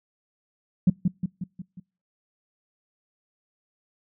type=tone with echo; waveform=sine; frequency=181.9 Hz; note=F#3; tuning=29 cents flat; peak=-12 dBFS; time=0.87-0.9 s; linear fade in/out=5 ms; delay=180 ms; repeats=5; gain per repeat=-5 dB; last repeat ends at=1.8 s; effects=noise-tail reverb RT60 0.4 s tail -26 dB re dry + tanh soft clip ceiling -8 dBFS